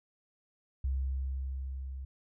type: tone with level ramp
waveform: sine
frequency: 66.4 Hz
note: C2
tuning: 26 cents sharp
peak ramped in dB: -28 to -38 dBFS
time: 0.84-2.05 s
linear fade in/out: 5 ms
effects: none